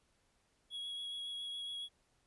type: tone with vibrato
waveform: triangle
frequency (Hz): 3331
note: G#7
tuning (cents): +4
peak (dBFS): -39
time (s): 0.7-1.89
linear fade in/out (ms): 50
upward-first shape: sine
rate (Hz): 7.2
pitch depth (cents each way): 13
effects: pink hiss -75 dBFS RMS until 2.26 s + resampled to 24000 Hz